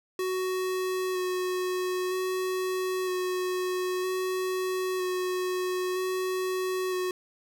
square tone with vibrato, 369.1 Hz, F#4, 4 cents flat, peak -28 dBFS, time 0.19-7.11 s, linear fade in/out 2 ms, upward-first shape square, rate 0.52 Hz, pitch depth 12 cents each way, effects none

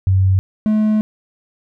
sine / triangle tone pair in turn, 95 / 214.6 Hz, F#2 / A3, +46 / -43 cents, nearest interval octave + major second, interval 1411 cents, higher second, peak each -10 dBFS, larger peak neither, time 0.07-0.39 / 0.66-1.01 s, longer second, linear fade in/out 0 ms, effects none

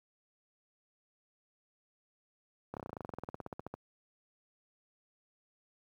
slowing click train, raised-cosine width 1 ms, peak -26 dBFS, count 22, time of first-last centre 2.74-3.74 s, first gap 28 ms, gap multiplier 1.05, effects high-pass 80 Hz 12 dB/octave + 11-bit

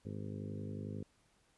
harmonic tone with a mistuned harmonic, 51.3 Hz, G#1, 21 cents flat, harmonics 2 / 3 / 4 / 5 / 6 / 7 / 8 / 9 / 10, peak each -44 / -48 / -46 / -49 / -55 / -55 / -52 / -57 / -57 dBFS, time 0.05-1.03 s, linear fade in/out 5 ms, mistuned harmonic 2, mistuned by -15 cents, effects pink hiss -72 dBFS RMS until 1.57 s + resampled to 24000 Hz

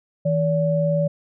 sine tone pair together, 160.87 / 574 Hz, E3 / D5, -42 / -40 cents, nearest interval octave + minor seventh, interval 2202 cents, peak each -20 dBFS, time 0.25-1.08 s, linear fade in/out 10 ms, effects none

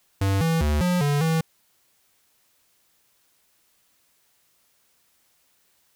square tone with pitch steps, 97.7 / 163.7 / 74.5 / 178.8 / 144.4 / 161.9 Hz, G2 / E3 / D2 / F3 / D3 / E3, -5 / -12 / +25 / +41 / -29 / -31 cents, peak -20 dBFS, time 0.21-1.41 s, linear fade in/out 5 ms, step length 200 ms, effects white hiss -65 dBFS RMS until 5.95 s

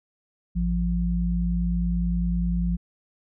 sine tone pair together, 54.96 / 174.61 Hz, A1 / F3, -1 / 0 cents, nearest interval octave + minor sixth, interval 2001 cents, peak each -24 dBFS, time 0.55-2.77 s, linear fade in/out 20 ms, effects none

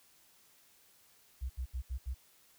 sine tone bursts, 63.5 Hz, B1, 49 cents sharp, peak -34 dBFS, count 5, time 1.41-2.146 s, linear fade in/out 20 ms, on 88 ms, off 74 ms, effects white hiss -65 dBFS RMS until 2.58 s

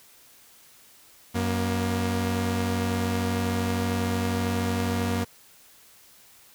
sawtooth tone pair together, 92.86 / 236.7 Hz, F#2 / A#3, +7 / +27 cents, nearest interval octave + major third, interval 1620 cents, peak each -23 / -23 dBFS, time 1.34-5.25 s, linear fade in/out 20 ms, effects white hiss -54 dBFS RMS until 6.54 s

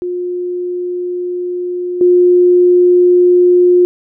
sine tone with level steps, 357 Hz, F4, 38 cents sharp, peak -16 / -5 dBFS, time 0.02-3.85 s, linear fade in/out 0 ms, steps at 2.01 s, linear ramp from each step 2 ms, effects none

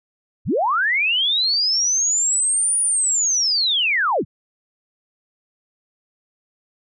sine linear two-way sweep, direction up then down, 41.38 to 9690 to 64.3 Hz, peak -16 dBFS, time 0.45-4.25 s, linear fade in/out 50 ms, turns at 2.8 s, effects none

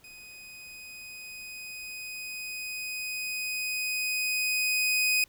sawtooth tone with level ramp, 2500 Hz, D#7, 8 cents sharp, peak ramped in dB -43 to -19 dBFS, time 0.04-5.24 s, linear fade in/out 2 ms, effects pink hiss -61 dBFS RMS until 5.28 s

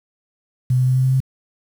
sine tone with pitch steps, 126.6 / 127.63 / 128.66 / 129.71 / 130.76 / 131.82 Hz, B2 / C3 / C3 / C3 / C3 / C3, +43 / -43 / -29 / -15 / -1 / +13 cents, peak -13 dBFS, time 0.7-1.204 s, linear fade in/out 5 ms, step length 84 ms, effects 7-bit

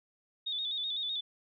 sine tone with vibrato, 3600 Hz, A7, 39 cents sharp, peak -32 dBFS, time 0.46-1.21 s, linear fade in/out 10 ms, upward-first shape square, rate 7.9 Hz, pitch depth 57 cents each way, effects none

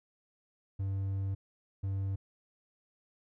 triangle tone bursts at uneven times, 97.3 Hz, G2, 12 cents flat, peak -29 dBFS, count 2, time 0.79-1.35 / 1.83-2.16 s, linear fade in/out 10 ms, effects none

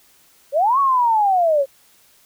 sine linear two-way sweep, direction up then down, 523.3 to 1129 to 529 Hz, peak -13 dBFS, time 0.52-1.66 s, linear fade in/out 50 ms, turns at 0.79 s, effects white hiss -54 dBFS RMS until 2.25 s

